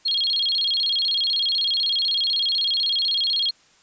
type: tone with vibrato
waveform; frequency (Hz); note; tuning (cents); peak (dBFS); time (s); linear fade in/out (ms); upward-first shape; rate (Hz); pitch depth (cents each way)
sine; 3729; A#7; 0; -19; 0.05-3.51; 10; square; 16; 230
effects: white hiss -56 dBFS RMS until 3.82 s + resampled to 16000 Hz